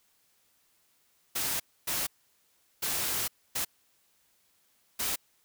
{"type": "noise bursts at uneven times", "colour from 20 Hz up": "white", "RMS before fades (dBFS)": -31, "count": 5, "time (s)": [[1.35, 1.6], [1.87, 2.07], [2.82, 3.28], [3.55, 3.65], [4.99, 5.16]], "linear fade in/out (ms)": 10, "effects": ["white hiss -69 dBFS RMS until 5.44 s"]}